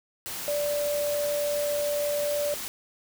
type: tone in noise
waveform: sine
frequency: 584 Hz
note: D5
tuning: 10 cents flat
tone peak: -25 dBFS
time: 0.48-2.54 s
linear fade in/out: 0 ms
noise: white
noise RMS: -35 dBFS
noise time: 0.26-2.68 s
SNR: +7 dB
effects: none